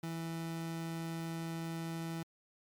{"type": "tone", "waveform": "30% pulse", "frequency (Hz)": 164.81, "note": "E3", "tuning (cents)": 0, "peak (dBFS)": -35, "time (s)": [0.03, 2.23], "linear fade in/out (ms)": 5, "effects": ["MP3 96 kbps"]}